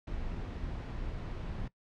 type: noise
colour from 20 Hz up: brown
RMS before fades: -38 dBFS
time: 0.07-1.68 s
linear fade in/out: 5 ms
effects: noise-tail reverb RT60 0.1 s tail -20 dB re dry + low-pass 4000 Hz 12 dB/octave